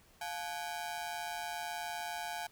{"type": "ring-modulated tone", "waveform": "sawtooth", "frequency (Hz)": 784, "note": "G5", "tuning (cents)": 0, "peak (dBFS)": -31, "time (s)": [0.21, 2.47], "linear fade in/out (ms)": 5, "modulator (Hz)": 79.4, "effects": ["pink hiss -64 dBFS RMS until 2.51 s"]}